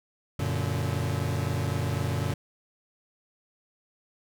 40% pulse chord, Gb augmented, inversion none, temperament equal with one note detuned, 92.5 / 116.54 / 144.31 Hz, Gb2 / Bb2 / D3, 0 / 0 / -30 cents, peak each -30 dBFS, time 0.39-2.34 s, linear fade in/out 5 ms, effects none

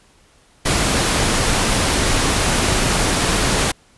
pink noise, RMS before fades -17 dBFS, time 0.65-3.72 s, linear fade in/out 10 ms, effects pink hiss -53 dBFS RMS until 3.97 s + resampled to 24000 Hz

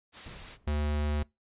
white noise, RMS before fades -44 dBFS, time 0.12-0.58 s, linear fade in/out 50 ms
brown noise with exponential decay, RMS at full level -41 dBFS, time 0.26-1 s, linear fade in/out 5 ms, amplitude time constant 160 ms
square tone, 74.3 Hz, D2, 21 cents sharp, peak -28 dBFS, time 0.67-1.23 s, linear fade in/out 5 ms
effects noise-tail reverb RT60 0.2 s tail -23 dB re dry + resampled to 8000 Hz

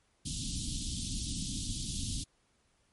pink band-stop noise, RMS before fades -36 dBFS, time 0.25-2.24 s, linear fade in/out 10 ms, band 280 to 3200 Hz, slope 48 dB/octave, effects pink hiss -72 dBFS RMS until 2.92 s + MP3 48 kbps

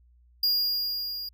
square tone with level ramp, 4836 Hz, D8, 50 cents sharp, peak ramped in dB -21 to -34 dBFS, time 0.43-1.29 s, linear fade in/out 5 ms, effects added 60 Hz sine -56 dBFS peak until 1.33 s

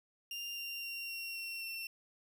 30% pulse tone with pitch steps, 2794 / 2776 / 2759 / 2741 / 2724 / 2707 Hz, F7 / F7 / F7 / F7 / F7 / E7, 0 / -11 / -22 / -33 / -44 / +45 cents, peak -37 dBFS, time 0.31-1.87 s, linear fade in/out 2 ms, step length 260 ms, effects none

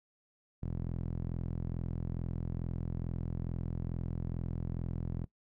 sawtooth tone with band-pass filter, 42.31 Hz, E1, 46 cents sharp, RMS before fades -37 dBFS, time 0.62-5.25 s, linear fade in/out 10 ms, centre 140 Hz, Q 1.1, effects noise-tail reverb RT60 0.1 s tail -19 dB re dry

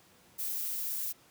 violet noise, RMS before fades -35 dBFS, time 0.38-1.13 s, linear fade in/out 20 ms, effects pink hiss -61 dBFS RMS until 1.3 s + high-pass 100 Hz 12 dB/octave

